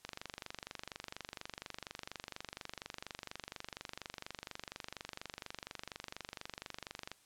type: click train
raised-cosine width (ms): 0.2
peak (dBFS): -25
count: 172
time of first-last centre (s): 0.05-7.116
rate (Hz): 24.2
effects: white hiss -67 dBFS RMS until 7.25 s + low-pass 11000 Hz 12 dB/octave